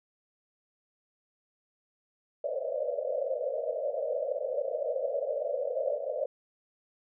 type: band-pass noise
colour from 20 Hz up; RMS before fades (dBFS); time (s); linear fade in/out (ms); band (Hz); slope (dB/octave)
white; -32; 2.44-6.26; 5; 490 to 630; 96
effects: none